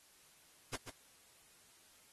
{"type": "noise with echo", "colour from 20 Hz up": "pink", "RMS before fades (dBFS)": -40, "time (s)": [0.73, 0.76], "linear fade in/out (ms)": 5, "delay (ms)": 140, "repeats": 1, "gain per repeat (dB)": -8, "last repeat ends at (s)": 0.9, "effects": ["white hiss -65 dBFS RMS until 2.12 s", "AAC 32 kbps"]}